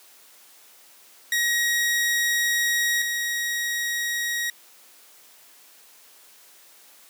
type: tone pair in turn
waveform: sawtooth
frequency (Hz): 1894 / 1894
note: A#6 / A#6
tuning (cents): +27 / +27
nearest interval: unison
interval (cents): 0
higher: neither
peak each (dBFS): -17 / -21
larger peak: first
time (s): 1.32-3.02 / 3.02-4.5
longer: first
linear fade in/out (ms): 2
effects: white hiss -52 dBFS RMS until 7.09 s + high-pass 300 Hz 12 dB/octave